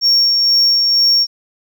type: tone with tremolo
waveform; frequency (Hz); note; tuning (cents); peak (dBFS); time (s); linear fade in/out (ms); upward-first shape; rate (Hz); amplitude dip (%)
sine; 5520; F8; -21; -6; 0.01-1.27; 50; sine; 2.1; 35
effects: tanh soft clip ceiling -7 dBFS + 8-bit